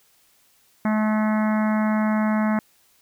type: harmonic tone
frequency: 215.2 Hz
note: A3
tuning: 38 cents flat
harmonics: 1 / 3 / 4 / 5 / 6 / 7 / 8 / 9 / 10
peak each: -19 / -29 / -31 / -33 / -35 / -36 / -37 / -38 / -39 dBFS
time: 0.85-2.59 s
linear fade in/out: 2 ms
effects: white hiss -60 dBFS RMS until 3.01 s